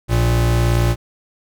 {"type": "tone pair together", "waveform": "square", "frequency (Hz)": [58.64, 116.54], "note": ["A#1", "A#2"], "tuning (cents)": [11, 0], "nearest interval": "octave", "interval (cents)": 1189, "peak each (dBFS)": [-18, -16], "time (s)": [0.08, 0.96], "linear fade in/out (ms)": 50, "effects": []}